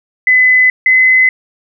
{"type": "tone pair in turn", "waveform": "sine", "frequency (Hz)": [2015, 2034], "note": ["B6", "C7"], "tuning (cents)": [34, -50], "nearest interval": "unison", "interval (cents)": 16, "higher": "second", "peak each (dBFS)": -5, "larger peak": "neither", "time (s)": [[0.27, 0.7], [0.86, 1.29]], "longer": "neither", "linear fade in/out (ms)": 2, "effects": []}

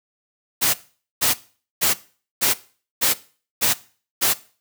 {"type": "noise bursts", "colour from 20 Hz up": "white", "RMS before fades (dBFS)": -18, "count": 7, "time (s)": [0.61, 4.34], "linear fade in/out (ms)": 20, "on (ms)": 130, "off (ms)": 470, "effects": ["noise-tail reverb RT60 0.4 s tail -18 dB re dry", "high-pass 80 Hz 12 dB/octave"]}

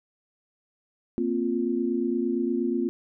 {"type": "chord", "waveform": "sine", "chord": "Bb suspended second", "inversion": "none", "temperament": "equal", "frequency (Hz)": [233.1, 261.6, 349.2], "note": ["Bb3", "C4", "F4"], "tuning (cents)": [0, 0, 0], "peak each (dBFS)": [-28, -28, -27], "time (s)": [1.18, 2.89], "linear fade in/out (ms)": 0, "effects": []}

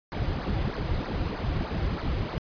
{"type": "noise with flanger", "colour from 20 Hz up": "brown", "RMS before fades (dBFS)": -29, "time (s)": [0.12, 2.38], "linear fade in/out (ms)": 0, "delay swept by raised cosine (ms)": [0.3, 4.8], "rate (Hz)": 3.2, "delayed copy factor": -0.8, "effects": ["resampled to 11025 Hz"]}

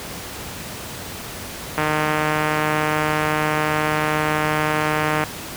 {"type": "click train", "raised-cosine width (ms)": 0.5, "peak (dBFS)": -5, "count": 530, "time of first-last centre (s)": [1.78, 5.238], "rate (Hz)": 153, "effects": ["pink hiss -32 dBFS RMS until 5.56 s", "high-pass 60 Hz 12 dB/octave"]}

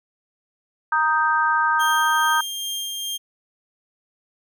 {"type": "chord", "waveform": "sine", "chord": "Eb major", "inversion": "second", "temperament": "equal", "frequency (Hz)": [932.3, 1244.5, 1568], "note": ["Bb5", "Eb6", "G6"], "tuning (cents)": [0, 0, 0], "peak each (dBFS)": -21, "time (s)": [0.92, 2.41], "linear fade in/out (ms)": 5}
{"type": "tone with tremolo", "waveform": "sawtooth", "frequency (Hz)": 3200, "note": "G7", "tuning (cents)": 35, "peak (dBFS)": -22, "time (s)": [1.79, 3.18], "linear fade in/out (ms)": 20, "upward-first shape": "sine", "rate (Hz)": 2.4, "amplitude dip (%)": 25}
{"effects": []}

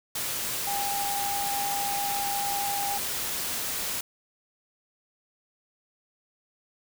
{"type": "tone in noise", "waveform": "sine", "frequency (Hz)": 805, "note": "G5", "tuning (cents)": 46, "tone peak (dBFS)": -29, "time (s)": [0.67, 2.98], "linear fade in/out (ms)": 5, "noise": "white", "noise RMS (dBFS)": -31, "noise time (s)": [0.15, 4.01], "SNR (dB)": -1, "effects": []}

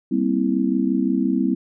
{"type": "chord", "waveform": "sine", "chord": "C dominant seventh", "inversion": "second", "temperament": "just", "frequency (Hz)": [196.22, 235.5, 261.6, 327], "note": ["G3", "Bb3", "C4", "E4"], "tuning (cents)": [2, 18, 0, -14], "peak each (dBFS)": [-23, -24, -21, -24], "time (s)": [0.11, 1.55], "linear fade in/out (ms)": 10, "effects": []}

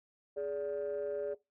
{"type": "ring-modulated tone", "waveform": "triangle", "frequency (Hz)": 81, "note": "E2", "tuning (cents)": -30, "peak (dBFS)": -27, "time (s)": [0.36, 1.35], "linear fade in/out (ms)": 20, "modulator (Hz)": 498, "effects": ["noise-tail reverb RT60 0.2 s tail -19 dB re dry", "tanh soft clip ceiling -29 dBFS"]}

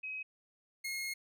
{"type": "tone pair in turn", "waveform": ["sine", "sawtooth"], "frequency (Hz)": [2538, 2154], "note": ["D#7", "C7"], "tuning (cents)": [34, 50], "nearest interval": "minor third", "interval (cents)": 284, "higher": "first", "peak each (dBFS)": [-38, -33], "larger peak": "second", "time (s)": [[0.03, 0.23], [0.84, 1.14]], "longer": "second", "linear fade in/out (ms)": 10, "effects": []}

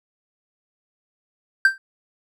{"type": "tone with exponential decay", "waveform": "triangle", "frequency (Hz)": 1568, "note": "G6", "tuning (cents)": 0, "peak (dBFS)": -6, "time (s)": [1.65, 1.78], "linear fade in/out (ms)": 2, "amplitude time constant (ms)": 28, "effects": []}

